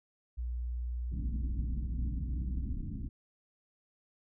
sine tone with pitch glide, 60.2 to 62.87 Hz, B1 to B1, -44 to +32 cents, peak -33 dBFS, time 0.37-2.75 s, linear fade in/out 20 ms, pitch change +76 cents, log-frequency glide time 2.24-2.5 s
pink low-pass noise, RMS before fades -39 dBFS, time 1.11-3.09 s, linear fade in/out 10 ms, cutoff 280 Hz, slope 48 dB/octave
effects none

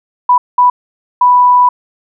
sine tone bursts at uneven times, 987.8 Hz, B5, in tune, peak -4 dBFS, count 3, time 0.29-0.38 / 0.58-0.7 / 1.21-1.69 s, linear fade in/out 5 ms, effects none

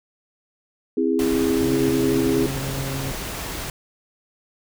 sine chord, C augmented, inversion none, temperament equal with one note detuned, 261.6 / 329.6 / 409.6 Hz, C4 / E4 / G#4, 0 / 0 / -24 cents, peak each -22 dBFS, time 0.97-2.47 s, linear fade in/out 5 ms
pink noise, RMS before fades -30 dBFS, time 1.19-3.7 s, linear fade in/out 2 ms
harmonic tone, 135.3 Hz, C#3, 42 cents flat, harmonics 1 / 2 / 3 / 4, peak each -28 / -34 / -38 / -40 dBFS, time 1.62-3.12 s, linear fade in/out 5 ms
effects none

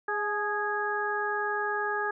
harmonic tone with a mistuned harmonic, 413.7 Hz, G#4, 7 cents flat, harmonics 1 / 2 / 3 / 4, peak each -33 / -33 / -34 / -31 dBFS, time 0.08-2.11 s, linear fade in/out 5 ms, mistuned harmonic 2, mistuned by +35 cents, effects none

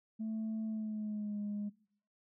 sine tone with pitch glide, 220 to 206.5 Hz, A3 to G#3, 0 to -10 cents, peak -34 dBFS, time 0.19-1.7 s, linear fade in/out 20 ms, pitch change -110 cents, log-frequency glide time 0.65-1.39 s, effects noise-tail reverb RT60 0.6 s tail -22 dB re dry + tanh soft clip ceiling -33 dBFS

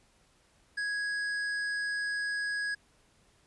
triangle tone with hard clipping, 1661.2 Hz, G#6, in tune, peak -32 dBFS, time 0.77-2.75 s, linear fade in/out 10 ms, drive 12 dB, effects pink hiss -66 dBFS RMS until 3.46 s + resampled to 24000 Hz

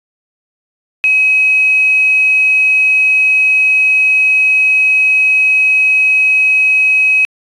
sine tone with quantisation, 2545 Hz, D#7, 39 cents sharp, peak -7 dBFS, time 1.04-7.25 s, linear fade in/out 0 ms, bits 5, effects resampled to 24000 Hz

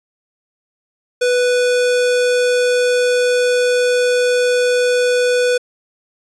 square tone, 493.9 Hz, B4, in tune, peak -13 dBFS, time 1.21-5.58 s, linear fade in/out 10 ms, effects resampled to 22050 Hz

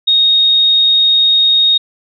sine tone, 3729 Hz, A#7, in tune, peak -7 dBFS, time 0.07-1.78 s, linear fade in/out 10 ms, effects none

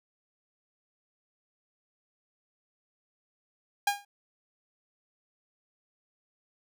sawtooth tone with exponential decay, 811 Hz, G#5, 41 cents flat, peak -17 dBFS, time 3.87-4.05 s, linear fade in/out 5 ms, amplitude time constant 39 ms, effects none

